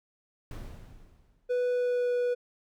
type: noise with exponential decay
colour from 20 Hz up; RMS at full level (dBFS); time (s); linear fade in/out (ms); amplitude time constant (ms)
brown; -36; 0.51-1.66; 2; 250
type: tone with pitch glide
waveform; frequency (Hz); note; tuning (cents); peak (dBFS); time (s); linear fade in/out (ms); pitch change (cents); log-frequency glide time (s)
triangle; 493.9 to 489.4; B4 to B4; 0 to -16; -23; 1.49-2.35; 20; -16; 1.7-2.14
effects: none